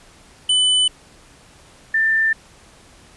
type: tone pair in turn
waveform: square / sine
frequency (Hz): 3000 / 1783.8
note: F#7 / A6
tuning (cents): +23 / +23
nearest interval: major sixth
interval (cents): 900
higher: first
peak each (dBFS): -14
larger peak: neither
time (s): 0.49-0.88 / 1.94-2.33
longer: neither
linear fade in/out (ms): 5
effects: pink hiss -48 dBFS RMS until 3.16 s + resampled to 24000 Hz